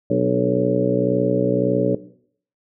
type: harmonic tone with a mistuned harmonic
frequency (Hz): 61.8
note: B1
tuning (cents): +2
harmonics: 2 / 3 / 4 / 5 / 6 / 7 / 8 / 9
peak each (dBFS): -26 / -23 / -26 / -22 / -27 / -23 / -27 / -22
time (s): 0.1-1.95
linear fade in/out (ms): 5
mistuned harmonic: 5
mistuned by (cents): -52
effects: noise-tail reverb RT60 0.6 s tail -17 dB re dry